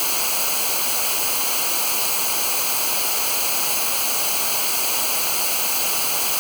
white noise with comb filter, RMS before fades -21 dBFS, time 0-6.39 s, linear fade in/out 0 ms, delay 0.55 ms, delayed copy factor -0.75, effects none

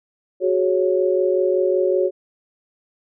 sine chord, F# suspended second, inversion none, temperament equal, 370 / 415.3 / 554.4 Hz, F#4 / G#4 / C#5, 0 / 0 / 0 cents, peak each -18 / -23 / -20 dBFS, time 0.4-2.11 s, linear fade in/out 50 ms, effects none

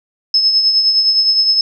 sine tone with tremolo, 5200 Hz, E8, 24 cents flat, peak -7 dBFS, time 0.34-1.61 s, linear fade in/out 2 ms, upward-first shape triangle, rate 9.7 Hz, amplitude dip 55%, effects none

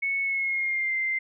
sine tone with pitch glide, 2207 to 2086 Hz, C#7 to C7, -8 to -6 cents, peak -24 dBFS, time 0.02-1.19 s, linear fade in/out 10 ms, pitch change -98 cents, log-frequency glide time 0.22-0.94 s, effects none

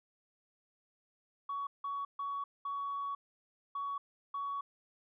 sine tone bursts at uneven times, 1123 Hz, C#6, 22 cents sharp, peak -34 dBFS, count 6, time 1.49-1.67 / 1.84-2.05 / 2.19-2.44 / 2.65-3.15 / 3.75-3.98 / 4.34-4.61 s, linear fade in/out 5 ms, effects tanh soft clip ceiling -31 dBFS

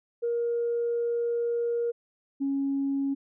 sine tone pair in turn, 471.4 / 275.8 Hz, A#4 / C#4, +19 / -9 cents, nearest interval major sixth, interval 928 cents, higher first, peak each -24 dBFS, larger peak neither, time 0.22-1.92 / 2.4-3.15 s, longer first, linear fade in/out 20 ms, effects tanh soft clip ceiling -20 dBFS

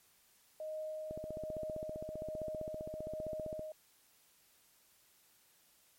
sine tone with tremolo, 622 Hz, D#5, 1 cent flat, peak -38 dBFS, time 0.6-3.72 s, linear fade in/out 2 ms, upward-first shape triangle, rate 1.2 Hz, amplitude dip 40%
click train, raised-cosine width 2 ms, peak -31 dBFS, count 39, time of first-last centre 1.11-3.594 s, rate 15.3 Hz
effects white hiss -68 dBFS RMS until 5.98 s + MP3 64 kbps

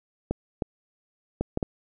clicks, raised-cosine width 2 ms, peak -12 dBFS, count 5, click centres 0.31 / 0.622 / 1.41 / 1.574 / 1.628 s, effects none

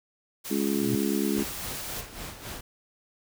white noise, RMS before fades -37 dBFS, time 0.44-2.02 s, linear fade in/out 20 ms
harmonic tone, 69.3 Hz, C#2, in tune, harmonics 3 / 4 / 5 / 6, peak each -28 / -29 / -30 / -33 dBFS, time 0.5-1.44 s, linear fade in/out 20 ms
sine tone with exponential growth, 123.1 Hz, B2, 5 cents flat, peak -25 dBFS, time 0.63-0.95 s, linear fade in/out 0 ms, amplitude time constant 69 ms
pink noise with tremolo, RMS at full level -37 dBFS, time 1.36-2.61 s, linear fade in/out 5 ms, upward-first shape sine, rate 3.7 Hz, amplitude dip 65%
effects none

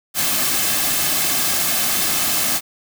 white noise with comb filter, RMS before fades -19 dBFS, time 0.14-2.61 s, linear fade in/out 50 ms, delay 2.1 ms, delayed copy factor -0.5, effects none

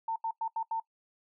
sine tone bursts at uneven times, 900 Hz, A5, 39 cents sharp, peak -29 dBFS, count 5, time 0.08-0.16 / 0.24-0.31 / 0.41-0.48 / 0.56-0.63 / 0.71-0.8 s, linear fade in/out 5 ms, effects noise-tail reverb RT60 0.1 s tail -21 dB re dry

